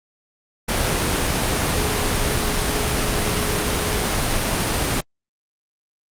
sine tone in noise, 420 Hz, G#4, 19 cents sharp, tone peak -29 dBFS, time 1.76-4.07 s, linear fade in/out 10 ms, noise pink, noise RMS -20 dBFS, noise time 0.68-5.01 s, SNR -12 dB, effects low-pass 12000 Hz 12 dB/octave + Opus 32 kbps

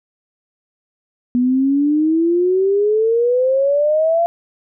sine exponential sweep, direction up, 242.9 to 689 Hz, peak -12 dBFS, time 1.35-4.26 s, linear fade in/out 0 ms, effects none

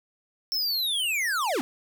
square linear sweep, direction down, 5420 to 220 Hz, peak -25 dBFS, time 0.52-1.61 s, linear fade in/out 0 ms, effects 10-bit

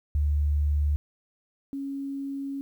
sine tone pair in turn, 73.42 / 276.1 Hz, D2 / C#4, 0 / -7 cents, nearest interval octave + major seventh, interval 2293 cents, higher second, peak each -21 / -30 dBFS, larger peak first, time 0.15-0.96 / 1.73-2.61 s, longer second, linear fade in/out 0 ms, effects 10-bit

